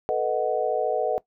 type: chord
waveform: sine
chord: B dominant seventh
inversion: third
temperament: equal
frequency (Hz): 440 / 493.9 / 622.3 / 740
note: A4 / B4 / D#5 / F#5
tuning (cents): 0 / 0 / 0 / 0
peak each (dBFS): -27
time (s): 0.09-1.18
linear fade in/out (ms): 0
effects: noise-tail reverb RT60 0.1 s tail -19 dB re dry